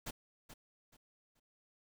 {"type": "noise with echo", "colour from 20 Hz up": "pink", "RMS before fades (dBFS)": -42, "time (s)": [0.06, 0.11], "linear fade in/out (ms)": 10, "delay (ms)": 430, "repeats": 3, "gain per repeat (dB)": -11, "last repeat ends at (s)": 1.4, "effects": []}